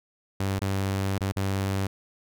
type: tone with dropouts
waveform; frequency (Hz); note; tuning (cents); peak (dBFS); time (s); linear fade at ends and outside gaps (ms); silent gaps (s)
sawtooth; 97.2; G2; -14; -21; 0.4-1.87; 5; 0.592-0.616 / 1.182-1.207 / 1.321-1.363
effects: none